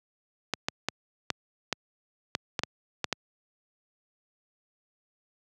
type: clicks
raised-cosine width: 0.2 ms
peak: -9 dBFS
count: 10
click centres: 0.537 / 0.685 / 0.886 / 1.303 / 1.727 / 2.351 / 2.592 / 2.635 / 3.043 / 3.127 s
effects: high-pass 100 Hz 12 dB/octave